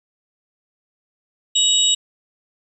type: tone cluster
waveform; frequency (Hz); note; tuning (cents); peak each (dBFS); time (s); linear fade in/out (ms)
sine; 2956 / 3780 / 7740; F#7 / A#7 / B8; -2 / +23 / -36; -18; 1.55-1.95; 10
effects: 8-bit